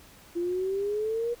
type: exponential sweep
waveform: sine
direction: up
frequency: 340.7 to 480.8 Hz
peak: -26 dBFS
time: 0.35-1.35 s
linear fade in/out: 20 ms
effects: pink hiss -53 dBFS RMS until 1.4 s